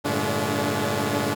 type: tone cluster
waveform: 10% pulse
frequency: 98.3 / 113.3 / 144.3 / 212 / 286.8 Hz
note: G2 / A#2 / D3 / G#3 / D4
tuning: +5 / -49 / -30 / +36 / -41 cents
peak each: -21 dBFS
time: 0.04-1.35 s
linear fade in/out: 20 ms
effects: none